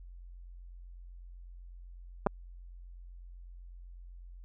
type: clicks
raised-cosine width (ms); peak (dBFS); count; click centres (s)
1; -13; 2; 2.264 / 2.269
effects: added 44 Hz sine -46 dBFS peak until 4.44 s